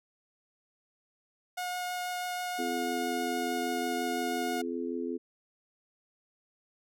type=tone with vibrato; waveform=sawtooth; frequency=721 Hz; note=F#5; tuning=45 cents flat; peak=-29 dBFS; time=1.57-4.62 s; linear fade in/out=10 ms; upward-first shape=triangle; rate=6.2 Hz; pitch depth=8 cents each way
type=harmonic tone; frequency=85.5 Hz; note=F2; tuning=36 cents flat; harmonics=3 / 4 / 5; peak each=-35 / -36 / -37 dBFS; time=2.58-5.18 s; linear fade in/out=20 ms
effects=none